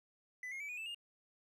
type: tone with pitch steps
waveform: triangle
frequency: 2000 / 2144 / 2297 / 2462 / 2639 / 2828 Hz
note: B6 / C7 / D7 / D#7 / E7 / F7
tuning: +21 / +42 / -39 / -19 / +1 / +21 cents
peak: -40 dBFS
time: 0.43-0.946 s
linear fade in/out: 2 ms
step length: 86 ms
effects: none